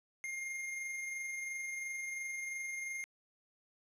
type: tone with amplitude modulation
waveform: square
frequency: 2123 Hz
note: C7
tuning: 25 cents sharp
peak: -38 dBFS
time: 0.24-3.04 s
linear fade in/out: 0 ms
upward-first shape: sine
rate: 22.9 Hz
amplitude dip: 30%
effects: low-pass 11000 Hz 12 dB/octave + 11-bit